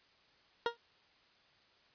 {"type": "tone with exponential decay", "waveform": "20% pulse", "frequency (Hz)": 470, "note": "A#4", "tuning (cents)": 14, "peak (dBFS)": -22, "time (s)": [0.66, 0.77], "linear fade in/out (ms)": 1, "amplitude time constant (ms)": 22, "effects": ["white hiss -67 dBFS RMS until 1.94 s", "resampled to 11025 Hz"]}